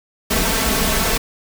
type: noise with comb filter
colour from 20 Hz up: pink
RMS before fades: -18 dBFS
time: 0.3-1.18 s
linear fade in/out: 10 ms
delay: 4.5 ms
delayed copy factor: +0.9
effects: none